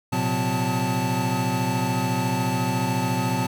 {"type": "tone cluster", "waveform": "square", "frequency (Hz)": [115.1, 129.1, 181.1, 254.5, 878], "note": ["A#2", "C3", "F#3", "C4", "A5"], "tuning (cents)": [-22, -23, -37, -48, -4], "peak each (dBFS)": -29, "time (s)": [0.12, 3.47], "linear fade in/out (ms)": 10, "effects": []}